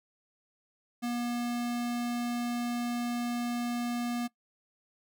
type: tone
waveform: square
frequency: 240 Hz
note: B3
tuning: 49 cents flat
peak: -31 dBFS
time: 1.02-4.28 s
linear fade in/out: 20 ms
effects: noise-tail reverb RT60 0.1 s tail -20 dB re dry